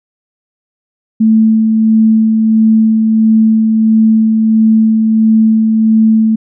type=tone with tremolo; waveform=sine; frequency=220.6 Hz; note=A3; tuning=5 cents sharp; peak=-4 dBFS; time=1.2-6.36 s; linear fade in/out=10 ms; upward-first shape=sine; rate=1.5 Hz; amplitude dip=30%; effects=none